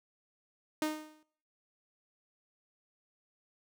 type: tone with exponential decay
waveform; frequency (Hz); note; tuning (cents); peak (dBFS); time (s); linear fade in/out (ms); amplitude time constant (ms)
sawtooth; 308; D#4; -17; -24; 0.82-1.23; 2; 89
effects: noise-tail reverb RT60 0.6 s tail -19 dB re dry